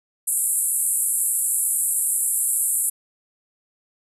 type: band-pass noise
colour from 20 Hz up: white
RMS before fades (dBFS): -22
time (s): 0.27-2.9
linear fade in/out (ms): 10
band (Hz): 7800 to 12000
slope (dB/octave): 96
effects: none